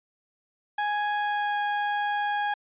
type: tone with pitch glide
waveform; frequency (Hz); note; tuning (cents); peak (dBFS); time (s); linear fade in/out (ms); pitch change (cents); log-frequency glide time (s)
30% pulse; 830.6 to 824.9; G#5 to G#5; 0 to -12; -22; 0.78-2.54; 5; -12; 1.13-1.59
effects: resampled to 8000 Hz